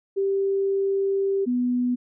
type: tone pair in turn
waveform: sine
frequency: 392 / 246.9 Hz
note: G4 / B3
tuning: 0 / 0 cents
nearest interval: minor sixth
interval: 800 cents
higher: first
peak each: -20 dBFS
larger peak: neither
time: 0.16-1.46 / 1.46-1.96 s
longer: first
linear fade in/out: 20 ms
effects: none